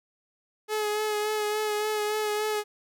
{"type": "tone with vibrato", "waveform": "sawtooth", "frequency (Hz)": 424.3, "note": "G#4", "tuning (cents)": 37, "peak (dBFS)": -22, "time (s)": [0.68, 2.64], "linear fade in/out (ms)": 50, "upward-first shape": "sine", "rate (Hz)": 3.5, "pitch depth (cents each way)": 24, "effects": []}